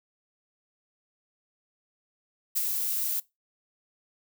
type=noise with ADSR envelope; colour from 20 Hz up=violet; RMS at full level=-25 dBFS; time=2.55-3.2 s; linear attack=21 ms; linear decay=27 ms; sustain=-4 dB; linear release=6 ms; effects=noise-tail reverb RT60 0.2 s tail -21 dB re dry